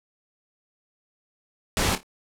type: noise with echo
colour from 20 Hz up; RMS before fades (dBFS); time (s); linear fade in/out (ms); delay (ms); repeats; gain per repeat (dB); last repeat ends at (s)
pink; -23; 1.77-1.95; 0; 27; 3; -11; 2.031
effects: low-pass 11000 Hz 12 dB/octave